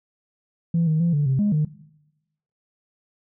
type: tone with pitch steps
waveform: sine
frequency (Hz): 167.7 / 156.6 / 170.2 / 145.9 / 133.1 / 206.9 / 152.2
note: E3 / D#3 / F3 / D3 / C3 / G#3 / D#3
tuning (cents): +30 / +11 / -44 / -11 / +30 / -6 / -38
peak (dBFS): -16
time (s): 0.74-1.65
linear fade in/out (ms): 5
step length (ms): 130
effects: noise-tail reverb RT60 0.9 s tail -19 dB re dry + tanh soft clip ceiling -14 dBFS